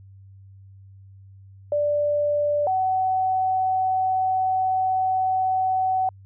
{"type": "tone pair in turn", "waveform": "sine", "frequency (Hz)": [587.3, 752.7], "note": ["D5", "F#5"], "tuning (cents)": [0, 29], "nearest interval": "major third", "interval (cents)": 429, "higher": "second", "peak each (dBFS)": -19, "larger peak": "neither", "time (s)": [[1.72, 2.67], [2.67, 6.09]], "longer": "second", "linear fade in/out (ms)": 2, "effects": ["added 97 Hz sine -44 dBFS peak until 6.25 s"]}